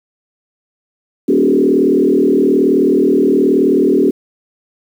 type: tone with frequency modulation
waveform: sine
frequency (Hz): 330.2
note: E4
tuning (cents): +3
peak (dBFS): -8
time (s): 1.28-4.11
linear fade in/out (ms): 10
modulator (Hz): 38.9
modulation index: 2.4
effects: 7-bit